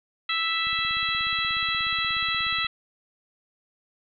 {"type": "harmonic tone", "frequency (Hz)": 659.3, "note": "E5", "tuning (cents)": 0, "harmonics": [2, 3, 4, 5, 6], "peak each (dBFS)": [-30, -30, -30, -30, -30], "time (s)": [0.29, 2.67], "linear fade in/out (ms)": 5}
{"type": "click train", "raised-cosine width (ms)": 5, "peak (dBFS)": -34, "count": 34, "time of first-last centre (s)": [0.67, 2.646], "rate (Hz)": 16.7}
{"effects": []}